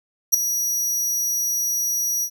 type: tone with ADSR envelope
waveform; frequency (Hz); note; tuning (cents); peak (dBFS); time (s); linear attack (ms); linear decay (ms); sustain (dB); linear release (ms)
sawtooth; 5790; F#8; -38; -6; 0.32-2.3; 22; 5; -12; 68
effects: none